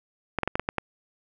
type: clicks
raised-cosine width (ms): 0.5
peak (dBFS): -10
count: 7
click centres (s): 0.387 / 0.433 / 0.476 / 0.555 / 0.596 / 0.689 / 0.783
effects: none